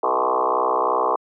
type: tone with frequency modulation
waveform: sine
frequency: 750 Hz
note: F#5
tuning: 23 cents sharp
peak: -16 dBFS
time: 0.03-1.16 s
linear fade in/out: 5 ms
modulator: 63 Hz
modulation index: 6.3
effects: high-pass 400 Hz 12 dB/octave